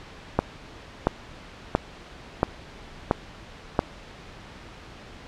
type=click train; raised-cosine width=1 ms; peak=-4 dBFS; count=6; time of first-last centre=0.39-3.791 s; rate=1.47 Hz; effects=pink hiss -44 dBFS RMS until 5.27 s + low-pass 4000 Hz 12 dB/octave